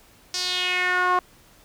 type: tone with band-pass filter sweep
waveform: sawtooth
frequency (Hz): 362.6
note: F#4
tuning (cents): -35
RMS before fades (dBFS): -23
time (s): 0.34-1.19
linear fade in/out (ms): 2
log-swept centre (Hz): 5400 to 980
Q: 3.4
effects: pink hiss -54 dBFS RMS until 1.64 s